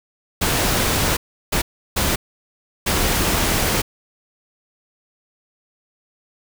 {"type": "noise bursts at uneven times", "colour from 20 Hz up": "pink", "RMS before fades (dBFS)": -19, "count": 4, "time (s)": [[0.41, 1.17], [1.52, 1.62], [1.96, 2.16], [2.86, 3.82]], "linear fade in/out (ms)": 10, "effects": []}